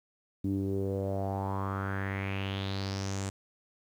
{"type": "tone with low-pass filter sweep", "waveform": "sawtooth", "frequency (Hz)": 97.4, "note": "G2", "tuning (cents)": -11, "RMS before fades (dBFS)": -33, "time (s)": [0.44, 3.3], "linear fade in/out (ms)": 5, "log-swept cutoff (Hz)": [270, 7900], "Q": 4.9, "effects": ["10-bit"]}